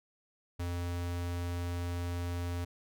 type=tone; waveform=square; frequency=87.31 Hz; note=F2; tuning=in tune; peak=-34 dBFS; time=0.59-2.65 s; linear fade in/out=10 ms; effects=none